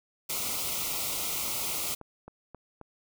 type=band-stop noise; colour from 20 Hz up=white; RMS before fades=-32 dBFS; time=0.29-1.95 s; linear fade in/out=10 ms; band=1400 to 2000 Hz; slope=96 dB/octave
type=click train; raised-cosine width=1 ms; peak=-30 dBFS; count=6; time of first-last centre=1.48-2.813 s; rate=3.75 Hz
effects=none